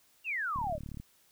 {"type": "exponential sweep", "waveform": "sine", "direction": "down", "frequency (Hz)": [2861, 554.4], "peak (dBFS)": -31, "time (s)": [0.24, 0.79], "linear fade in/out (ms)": 50}
{"type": "click train", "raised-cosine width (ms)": 5, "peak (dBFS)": -30, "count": 17, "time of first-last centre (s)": [0.56, 1], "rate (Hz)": 36.4}
{"effects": ["white hiss -66 dBFS RMS until 1.31 s"]}